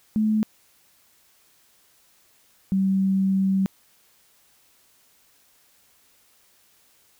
sine tone pair in turn, 215.8 / 192.26 Hz, A3 / G3, -33 / -33 cents, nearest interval major second, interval 200 cents, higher first, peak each -18 dBFS, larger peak neither, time 0.16-0.43 / 2.72-3.66 s, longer second, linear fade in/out 0 ms, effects white hiss -60 dBFS RMS until 7.19 s

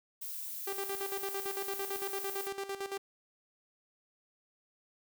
violet noise, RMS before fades -41 dBFS, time 0.21-2.48 s, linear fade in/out 10 ms
sawtooth tone with tremolo, 393.5 Hz, G4, 7 cents sharp, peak -31 dBFS, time 0.67-2.98 s, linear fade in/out 5 ms, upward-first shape square, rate 8.9 Hz, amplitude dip 70%
effects none

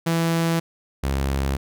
sawtooth tone pair in turn, 165.9 / 68.12 Hz, E3 / C#2, +11 / -30 cents, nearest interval octave + minor third, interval 1541 cents, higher first, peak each -15 / -17 dBFS, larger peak first, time 0.06-0.6 / 1.03-1.57 s, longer neither, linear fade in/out 10 ms, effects none

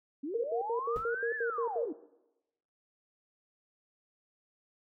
sine linear two-way sweep, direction up then down, 260.4 to 1773 to 260.4 Hz, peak -34 dBFS, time 0.23-1.93 s, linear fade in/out 10 ms, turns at 1.35 s
sine tone bursts, 466.2 Hz, A#4, in tune, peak -29 dBFS, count 9, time 0.34-1.856 s, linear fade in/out 5 ms, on 100 ms, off 77 ms
brown noise with exponential decay, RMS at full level -41 dBFS, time 0.96-1.14 s, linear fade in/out 0 ms, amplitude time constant 38 ms
effects noise-tail reverb RT60 0.9 s tail -17 dB re dry

